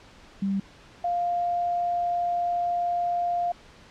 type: tone pair in turn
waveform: sine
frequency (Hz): 196 / 700.3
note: G3 / F5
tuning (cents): 0 / +5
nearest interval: octave + minor seventh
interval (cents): 2205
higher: second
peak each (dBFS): -23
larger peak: neither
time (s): 0.42-0.6 / 1.04-3.52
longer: second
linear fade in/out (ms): 5
effects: pink hiss -51 dBFS RMS until 3.9 s + low-pass 5000 Hz 12 dB/octave